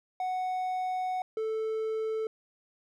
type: tone pair in turn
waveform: triangle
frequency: 740 / 440 Hz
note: F#5 / A4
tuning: 0 / 0 cents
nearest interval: major sixth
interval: 900 cents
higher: first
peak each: -27 dBFS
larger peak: neither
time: 0.2-1.22 / 1.37-2.27 s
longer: first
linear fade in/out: 2 ms
effects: none